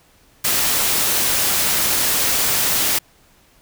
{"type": "noise", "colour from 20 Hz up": "white", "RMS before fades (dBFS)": -18, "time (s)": [0.44, 2.99], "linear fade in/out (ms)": 10, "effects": ["pink hiss -54 dBFS RMS until 3.61 s"]}